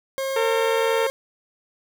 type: tone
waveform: 40% pulse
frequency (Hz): 537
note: C5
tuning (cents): +45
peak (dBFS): -23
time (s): 0.18-1.1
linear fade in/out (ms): 0
type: harmonic tone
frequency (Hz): 455.9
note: A#4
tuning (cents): -39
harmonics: 1 / 2 / 3 / 4 / 5 / 6 / 7 / 8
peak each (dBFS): -21 / -27 / -31 / -33 / -35 / -37 / -38 / -39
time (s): 0.36-1.07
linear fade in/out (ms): 5
effects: none